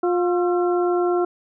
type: harmonic tone with a mistuned harmonic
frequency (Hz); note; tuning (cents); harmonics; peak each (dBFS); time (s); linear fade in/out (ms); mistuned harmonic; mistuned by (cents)
354.2; F4; +24; 1 / 2 / 3 / 4; -18 / -25 / -33 / -30; 0.03-1.25; 5; 4; -78
effects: none